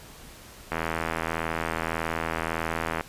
click train, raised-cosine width 0.5 ms, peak -12 dBFS, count 188, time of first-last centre 0.72-3.009 s, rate 81.7 Hz, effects pink hiss -47 dBFS RMS until 3.08 s + resampled to 32000 Hz

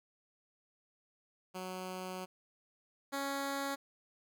10% pulse tone pair in turn, 185 / 277.2 Hz, F#3 / C#4, 0 / 0 cents, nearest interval perfect fifth, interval 700 cents, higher second, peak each -32 / -27 dBFS, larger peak second, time 1.54-2.26 / 3.12-3.76 s, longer first, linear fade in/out 20 ms, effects none

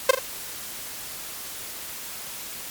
sawtooth tone with echo, 523.3 Hz, C5, in tune, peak -7 dBFS, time 0.09-0.11 s, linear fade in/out 5 ms, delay 40 ms, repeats 2, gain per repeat -7 dB, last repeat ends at 0.19 s, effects white hiss -36 dBFS RMS until 2.7 s + MP3 96 kbps

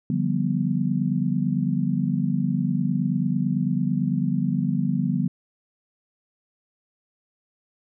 sine chord, G dominant seventh, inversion second, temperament just, 147 / 176.4 / 196 / 245 Hz, D3 / F3 / G3 / B3, +2 / +18 / 0 / -14 cents, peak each -26 dBFS, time 0.1-5.28 s, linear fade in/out 2 ms, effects none

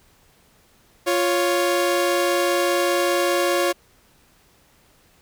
sawtooth tone pair together, 350 / 555 Hz, F4 / C#5, +4 / +2 cents, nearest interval minor sixth, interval 798 cents, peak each -17 dBFS, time 1.06-3.73 s, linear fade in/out 20 ms, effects pink hiss -57 dBFS RMS until 5.21 s

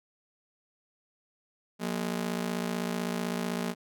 sawtooth ring-modulated tone, 207.7 Hz, G#3, in tune, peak -23 dBFS, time 1.79-3.75 s, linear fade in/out 50 ms, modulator 27.9 Hz, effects none

